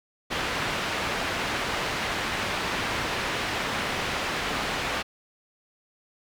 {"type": "low-pass noise", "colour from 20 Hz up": "white", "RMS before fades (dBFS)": -29, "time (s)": [0.3, 5.03], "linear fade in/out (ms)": 20, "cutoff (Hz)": 2500, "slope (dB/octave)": 12, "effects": []}